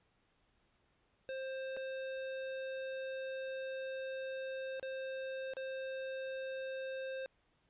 square tone with dropouts, 528 Hz, C5, 16 cents sharp, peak -40 dBFS, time 1.29-7.26 s, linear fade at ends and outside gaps 0 ms, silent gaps 1.766-1.771 / 4.797-4.828 / 5.536-5.568 s, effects pink hiss -75 dBFS RMS until 7.69 s + resampled to 8000 Hz

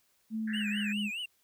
sine tone with pitch glide, 220.4 to 208 Hz, A3 to G#3, +3 to +3 cents, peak -31 dBFS, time 0.3-1.11 s, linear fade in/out 50 ms, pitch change -100 cents, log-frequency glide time 0.43-0.67 s
pink band-pass noise, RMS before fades -42 dBFS, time 0.47-0.93 s, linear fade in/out 10 ms, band 1600 to 1900 Hz, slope 96 dB/octave
triangle tone with vibrato, 2691 Hz, E7, 35 cents sharp, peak -33 dBFS, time 0.53-1.26 s, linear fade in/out 10 ms, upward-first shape triangle, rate 4.8 Hz, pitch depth 210 cents each way
effects white hiss -71 dBFS RMS until 1.43 s

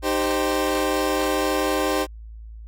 25% pulse chord, C minor, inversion first, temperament equal with one note detuned, 307.7 / 392 / 523.3 Hz, Eb4 / G4 / C5, -19 / 0 / 0 cents, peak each -21 dBFS, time 0.02-2.07 s, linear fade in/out 50 ms, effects added 55 Hz sine -36 dBFS peak until 2.67 s + AAC 64 kbps

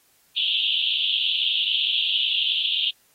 white band-pass noise, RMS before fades -23 dBFS, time 0.36-2.91 s, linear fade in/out 10 ms, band 2800 to 3600 Hz, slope 96 dB/octave, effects white hiss -61 dBFS RMS until 3.14 s + AAC 48 kbps

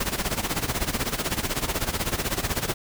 pink noise with tremolo, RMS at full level -24 dBFS, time 0-2.74 s, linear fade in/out 5 ms, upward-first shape sine, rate 16 Hz, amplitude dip 80%, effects none

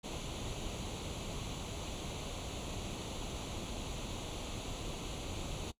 pink noise with comb filter, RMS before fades -41 dBFS, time 0.03-5.72 s, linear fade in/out 20 ms, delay 0.29 ms, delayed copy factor +0.7, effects noise-tail reverb RT60 0.1 s tail -20 dB re dry + low-pass 8000 Hz 12 dB/octave

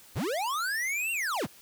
square linear two-way sweep, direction up then down, 49 to 2794 to 49 Hz, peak -29 dBFS, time 0.15-1.47 s, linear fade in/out 20 ms, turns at 1.12 s, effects white hiss -54 dBFS RMS until 1.61 s

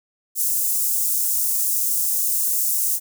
white high-pass noise, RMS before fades -21 dBFS, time 0.35-3 s, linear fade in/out 50 ms, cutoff 7000 Hz, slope 24 dB/octave, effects none

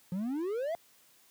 triangle exponential sweep, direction up, 174.61 to 698.5 Hz, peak -29 dBFS, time 0.12-0.75 s, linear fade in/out 0 ms, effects white hiss -63 dBFS RMS until 1.3 s + high-pass 100 Hz 12 dB/octave

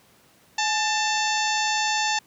harmonic tone with a mistuned harmonic, 890 Hz, A5, 20 cents sharp, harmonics 1 / 2 / 3 / 4 / 5 / 6 / 7 / 8, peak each -25 / -28 / -30 / -31 / -32 / -33 / -33 / -34 dBFS, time 0.58-2.19 s, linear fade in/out 5 ms, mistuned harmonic 1, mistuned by -79 cents, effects pink hiss -57 dBFS RMS until 2.26 s + high-pass 100 Hz 12 dB/octave

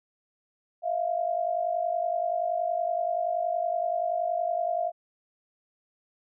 sine tone pair together, 647.9 / 698.5 Hz, E5 / F5, -30 / 0 cents, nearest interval minor second, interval 130 cents, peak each -29 / -27 dBFS, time 0.82-4.92 s, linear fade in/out 50 ms, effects none

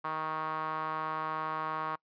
sawtooth tone with band-pass filter, 157.1 Hz, D#3, 17 cents sharp, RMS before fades -35 dBFS, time 0.04-1.96 s, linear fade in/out 10 ms, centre 1100 Hz, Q 4.3, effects noise-tail reverb RT60 0.1 s tail -25 dB re dry + resampled to 11025 Hz

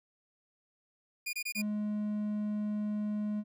sawtooth tone bursts, 2429 Hz, D#7, 42 cents flat, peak -30 dBFS, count 4, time 1.26-1.62 s, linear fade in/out 10 ms, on 72 ms, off 24 ms
triangle tone, 210 Hz, G#3, 19 cents sharp, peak -29 dBFS, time 1.55-3.44 s, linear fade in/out 50 ms
effects none

